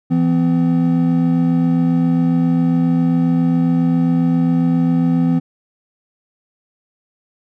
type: tone pair together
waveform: triangle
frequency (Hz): 167.2 / 254.6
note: E3 / C4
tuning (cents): +25 / -47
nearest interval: perfect fifth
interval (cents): 728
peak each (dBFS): -13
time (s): 0.1-5.4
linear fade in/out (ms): 20
effects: none